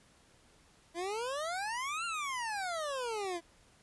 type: exponential two-way sweep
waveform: 25% pulse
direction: up then down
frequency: 329.3 to 1408 to 329.3 Hz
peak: -31 dBFS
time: 0.94-3.41 s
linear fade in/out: 50 ms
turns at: 2.05 s
effects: pink hiss -64 dBFS RMS until 3.82 s + resampled to 24000 Hz